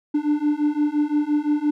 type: beating tone pair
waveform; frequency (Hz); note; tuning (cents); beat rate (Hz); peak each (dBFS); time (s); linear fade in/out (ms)
triangle; 293.6 / 299.4; D4 / D4; 0 / +33; 5.8; -20 / -19; 0.14-1.71; 10
effects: none